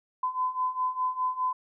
sine beating tone pair, 1013 / 1017.9 Hz, B5 / C6, +44 / -48 cents, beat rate 4.9 Hz, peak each -31 / -28 dBFS, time 0.23-1.53 s, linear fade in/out 5 ms, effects none

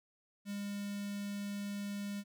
square tone with notch filter, 202.3 Hz, G#3, 45 cents flat, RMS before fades -40 dBFS, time 0.45-2.24 s, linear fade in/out 50 ms, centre 810 Hz, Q 0.64, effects none

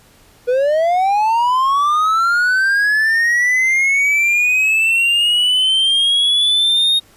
triangle linear sweep, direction up, 480.5 to 3729 Hz, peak -10 dBFS, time 0.47-7 s, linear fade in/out 20 ms, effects pink hiss -49 dBFS RMS until 7.16 s + resampled to 32000 Hz

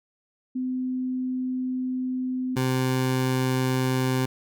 sine / 20% pulse tone pair in turn, 255.5 / 129.46 Hz, C4 / C3, -41 / -18 cents, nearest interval octave, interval 1177 cents, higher first, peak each -25 / -17 dBFS, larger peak second, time 0.55-2.56 / 2.56-4.26 s, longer first, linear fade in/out 10 ms, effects none

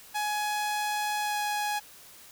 sawtooth tone with pitch glide, 839 to 833.7 Hz, G#5 to G#5, +17 to +6 cents, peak -24 dBFS, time 0.14-1.8 s, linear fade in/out 20 ms, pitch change -11 cents, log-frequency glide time 1.21-1.37 s, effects white hiss -51 dBFS RMS until 2.31 s

